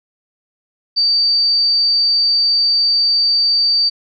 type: tone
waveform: sine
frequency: 4623 Hz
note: D8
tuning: 28 cents flat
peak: -11 dBFS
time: 0.96-3.9 s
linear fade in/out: 20 ms
effects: none